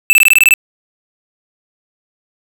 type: tone bursts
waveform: square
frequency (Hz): 2637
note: E7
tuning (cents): 0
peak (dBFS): -5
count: 9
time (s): 0.1-0.538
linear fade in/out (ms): 0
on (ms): 30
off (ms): 21
effects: none